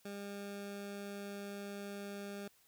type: tone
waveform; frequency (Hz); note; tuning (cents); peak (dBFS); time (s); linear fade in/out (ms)
20% pulse; 201.3; G3; +46; -38; 0.05-2.48; 5
effects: white hiss -69 dBFS RMS until 2.67 s